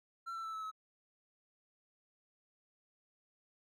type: tone with pitch steps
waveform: triangle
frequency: 1354 / 1336.9 / 1320 / 1303.4 / 1286.9 Hz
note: E6 / E6 / E6 / E6 / E6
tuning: +46 / +24 / +2 / -20 / -42 cents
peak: -38 dBFS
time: 0.26-0.715 s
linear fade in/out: 20 ms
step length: 91 ms
effects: none